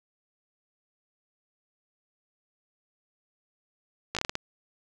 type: slowing click train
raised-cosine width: 0.2 ms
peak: -12 dBFS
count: 7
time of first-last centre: 4.15-4.354 s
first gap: 16 ms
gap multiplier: 1.3
effects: none